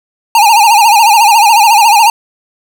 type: tone with vibrato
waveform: square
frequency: 870 Hz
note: A5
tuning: 20 cents flat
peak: -4 dBFS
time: 0.35-2.1 s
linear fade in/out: 2 ms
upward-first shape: sine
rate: 14 Hz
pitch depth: 130 cents each way
effects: 7-bit